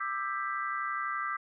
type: chord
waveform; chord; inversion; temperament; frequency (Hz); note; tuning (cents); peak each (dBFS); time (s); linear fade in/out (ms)
sine; E minor seventh; third; just; 1186.7 / 1318.5 / 1582.2 / 1977.8; D6 / E6 / G6 / B6; +18 / 0 / +16 / +2; -34 / -37 / -38 / -39; 0-1.37; 10
effects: none